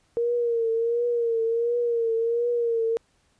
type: tone with vibrato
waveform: sine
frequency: 466.2 Hz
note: A#4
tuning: in tune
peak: -21 dBFS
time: 0.17-2.97 s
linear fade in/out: 0 ms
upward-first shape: triangle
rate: 1.4 Hz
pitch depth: 61 cents each way
effects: pink hiss -66 dBFS RMS until 3.39 s + resampled to 22050 Hz